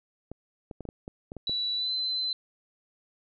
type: clicks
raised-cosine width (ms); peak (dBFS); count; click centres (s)
2; -25; 9; 0.316 / 0.712 / 0.807 / 0.853 / 0.889 / 1.079 / 1.319 / 1.367 / 1.495
type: tone with pitch glide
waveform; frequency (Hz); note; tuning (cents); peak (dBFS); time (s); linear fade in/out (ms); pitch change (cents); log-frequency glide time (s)
sine; 3941 to 4054; B7 to B7; -4 to +45; -27; 1.47-2.33; 2; +49; 1.76-1.91
effects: none